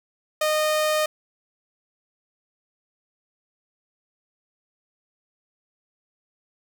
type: tone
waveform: sawtooth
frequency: 615 Hz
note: D#5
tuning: 20 cents flat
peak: -16 dBFS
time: 0.41-1.06 s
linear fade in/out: 5 ms
effects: 8-bit